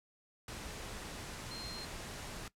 sine tone in noise, 4186 Hz, C8, in tune, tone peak -44 dBFS, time 1.51-1.85 s, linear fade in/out 2 ms, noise pink, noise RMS -45 dBFS, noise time 0.48-2.48 s, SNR -2 dB, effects noise-tail reverb RT60 0.1 s tail -18 dB re dry + low-pass 10000 Hz 12 dB/octave

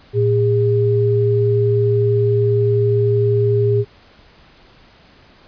sine tone pair together, 113.85 / 406.7 Hz, A#2 / G#4, -40 / -36 cents, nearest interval octave + minor seventh, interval 2204 cents, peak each -15 dBFS, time 0.13-3.85 s, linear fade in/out 50 ms, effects pink hiss -48 dBFS RMS until 5.47 s + resampled to 11025 Hz

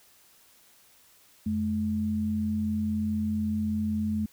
sine tone pair together, 89.6 / 214.3 Hz, F2 / A3, +45 / -45 cents, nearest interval octave + minor third, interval 1510 cents, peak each -33 / -26 dBFS, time 1.46-4.26 s, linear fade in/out 5 ms, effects white hiss -59 dBFS RMS until 4.32 s

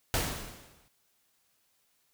pink noise with exponential decay, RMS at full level -27 dBFS, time 0.14-0.88 s, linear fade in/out 0 ms, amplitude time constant 160 ms, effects white hiss -72 dBFS RMS until 2.13 s

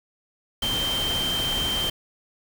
sine tone in noise, 3136 Hz, G7, in tune, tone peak -24 dBFS, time 0.62-1.9 s, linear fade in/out 5 ms, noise pink, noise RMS -30 dBFS, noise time 0.62-1.9 s, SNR +3 dB, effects none

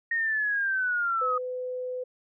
sine linear sweep, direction down, 1863 to 1237 Hz, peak -24 dBFS, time 0.11-1.38 s, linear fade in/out 5 ms
sine tone, 504 Hz, B4, 35 cents sharp, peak -30 dBFS, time 1.21-2.04 s, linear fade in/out 10 ms
effects none

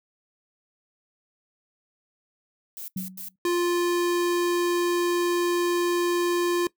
violet noise bursts, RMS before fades -37 dBFS, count 3, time 2.77-3.284 s, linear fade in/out 0 ms, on 110 ms, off 92 ms
sine tone with exponential decay, 186.6 Hz, F#3, 15 cents sharp, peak -26 dBFS, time 2.96-3.36 s, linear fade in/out 5 ms, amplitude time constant 86 ms
square tone, 349.5 Hz, F4, 1 cent sharp, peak -22 dBFS, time 3.45-6.67 s, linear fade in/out 2 ms
effects noise-tail reverb RT60 0.1 s tail -20 dB re dry

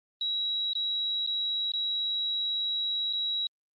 sine tone with dropouts, 3874 Hz, B7, 34 cents flat, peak -27 dBFS, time 0.21-3.47 s, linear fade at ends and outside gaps 2 ms, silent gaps 0.733-0.752 / 1.265-1.273 / 1.719-1.736 / 3.128-3.133 s, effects Opus 32 kbps

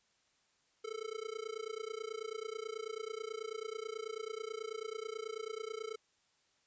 square tone with amplitude modulation, 440 Hz, A4, in tune, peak -37 dBFS, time 0.84-5.96 s, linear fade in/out 10 ms, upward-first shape sine, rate 29.2 Hz, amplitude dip 95%, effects white hiss -74 dBFS RMS until 6.66 s + resampled to 16000 Hz

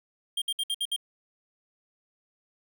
square tone bursts, 3200 Hz, G7, 35 cents sharp, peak -27 dBFS, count 6, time 0.37-0.963 s, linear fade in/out 5 ms, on 48 ms, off 61 ms, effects none

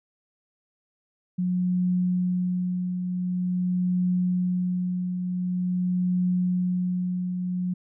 sine tone with tremolo, 180.7 Hz, F#3, 41 cents flat, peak -20 dBFS, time 1.38-7.74 s, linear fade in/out 10 ms, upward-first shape triangle, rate 0.46 Hz, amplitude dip 50%, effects none

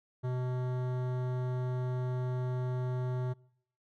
sine tone with hard clipping, 126.2 Hz, B2, 38 cents sharp, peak -33 dBFS, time 0.23-3.34 s, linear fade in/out 20 ms, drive 16 dB, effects noise-tail reverb RT60 0.7 s tail -25 dB re dry

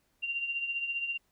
sine tone with tremolo, 2771 Hz, F7, 14 cents flat, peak -28 dBFS, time 0.22-1.18 s, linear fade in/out 20 ms, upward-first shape triangle, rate 15 Hz, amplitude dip 65%, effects pink hiss -73 dBFS RMS until 1.31 s

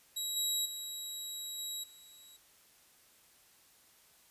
20% pulse tone with level steps, 3863 Hz, B7, 39 cents flat, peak -29 / -25 / -34 / -32 / -49 dBFS, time 0.16-2.37 s, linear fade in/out 10 ms, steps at 0.36 / 0.65 / 1.58 / 1.83 s, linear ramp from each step 10 ms, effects white hiss -64 dBFS RMS until 4.3 s + resampled to 32000 Hz

